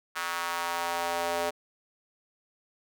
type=tone with high-pass filter sweep; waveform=square; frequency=85.6 Hz; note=F2; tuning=34 cents flat; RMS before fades=-31 dBFS; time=0.15-1.51 s; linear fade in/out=20 ms; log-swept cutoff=1300 to 560 Hz; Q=2; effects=none